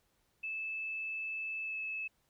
sine tone with pitch glide, 2622 to 2602 Hz, E7 to E7, -10 to -23 cents, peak -36 dBFS, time 0.43-2.08 s, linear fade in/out 10 ms, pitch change -13 cents, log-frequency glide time 1.64-1.75 s, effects pink hiss -75 dBFS RMS until 2.29 s

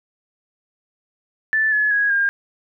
sine tone with pitch steps, 1756 / 1706 / 1657.4 / 1610.3 Hz, A6 / G#6 / G#6 / G6, -4 / +46 / -4 / +46 cents, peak -15 dBFS, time 1.53-2.29 s, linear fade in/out 0 ms, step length 190 ms, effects none

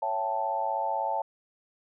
sine chord, A dominant seventh, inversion first, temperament equal with one note detuned, 554.4 / 667.7 / 784 / 880 Hz, C#5 / E5 / G5 / A5, 0 / +22 / 0 / 0 cents, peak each -35 / -34 / -33 / -29 dBFS, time 0.02-1.22 s, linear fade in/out 5 ms, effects none

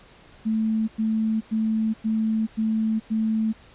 sine tone bursts, 220 Hz, A3, in tune, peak -20 dBFS, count 6, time 0.45-3.53 s, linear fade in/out 20 ms, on 430 ms, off 100 ms, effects pink hiss -51 dBFS RMS until 3.74 s + resampled to 8000 Hz

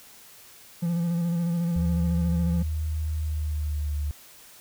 triangle tone with vibrato, 170.6 Hz, F3, 40 cents flat, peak -21 dBFS, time 0.82-2.63 s, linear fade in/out 10 ms, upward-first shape square, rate 14 Hz, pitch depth 29 cents each way
sine tone with pitch glide, 77.78 to 73.63 Hz, D#2 to D2, 0 to +5 cents, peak -25 dBFS, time 1.76-4.11 s, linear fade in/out 0 ms, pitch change -95 cents, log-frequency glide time 3.16-3.94 s
effects white hiss -50 dBFS RMS until 4.6 s

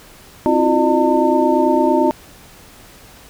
sine tone cluster, 263.8 / 326.8 / 355.7 / 606 / 902 Hz, C4 / E4 / F4 / D#5 / A5, +14 / -15 / +32 / -46 / +43 cents, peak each -18 dBFS, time 0.46-2.11 s, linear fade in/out 0 ms, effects pink hiss -43 dBFS RMS until 3.29 s

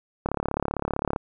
click train, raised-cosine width 1 ms, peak -11 dBFS, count 33, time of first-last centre 0.26-1.161 s, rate 35.5 Hz, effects none

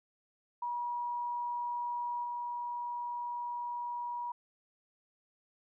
sine tone with level steps, 962 Hz, B5, 46 cents flat, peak -33 / -35 dBFS, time 0.62-4.32 s, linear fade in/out 5 ms, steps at 2.23 s, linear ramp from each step 20 ms, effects none

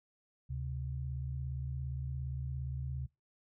sine tone pair together, 73.48 / 130.81 Hz, D2 / C3, +2 / 0 cents, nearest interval minor seventh, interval 998 cents, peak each -39 / -38 dBFS, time 0.49-3.07 s, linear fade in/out 20 ms, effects noise-tail reverb RT60 0.2 s tail -23 dB re dry

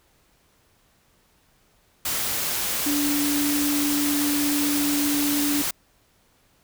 sine tone in noise, 290 Hz, D4, 22 cents flat, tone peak -22 dBFS, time 2.86-5.62 s, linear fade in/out 5 ms, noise white, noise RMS -26 dBFS, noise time 2.05-5.71 s, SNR +1 dB, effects pink hiss -62 dBFS RMS until 6.63 s

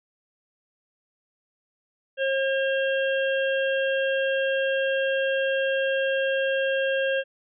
harmonic tone with a mistuned harmonic, 538 Hz, C5, 48 cents sharp, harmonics 1 / 3 / 5 / 6, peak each -23 / -28 / -33 / -36 dBFS, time 2.17-7.24 s, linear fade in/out 50 ms, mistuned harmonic 5, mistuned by +25 cents, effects none

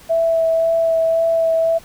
sine tone with vibrato, 657 Hz, E5, 6 cents flat, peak -13 dBFS, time 0.09-1.79 s, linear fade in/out 20 ms, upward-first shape sine, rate 1.9 Hz, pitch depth 12 cents each way, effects pink hiss -44 dBFS RMS until 1.84 s

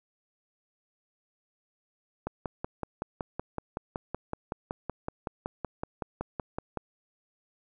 click train, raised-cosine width 1 ms, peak -18 dBFS, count 25, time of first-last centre 2.27-6.773 s, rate 5.33 Hz, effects none

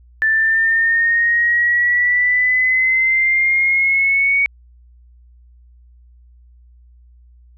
sine exponential sweep, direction up, 1760 to 2243 Hz, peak -12 dBFS, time 0.22-4.46 s, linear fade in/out 0 ms, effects added 60 Hz sine -44 dBFS peak until 7.57 s

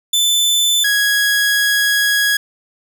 sawtooth tone pair in turn, 3520 / 1661.2 Hz, A7 / G#6, 0 / 0 cents, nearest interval octave + minor second, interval 1300 cents, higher first, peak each -9 dBFS, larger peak neither, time 0.13-0.84 / 0.84-2.37 s, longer second, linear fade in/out 5 ms, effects none

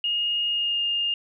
sine tone with pitch glide, 2854 to 2824 Hz, F7 to F7, +37 to +19 cents, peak -22 dBFS, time 0.04-1.14 s, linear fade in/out 2 ms, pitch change -18 cents, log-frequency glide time 0.49-0.83 s, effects none

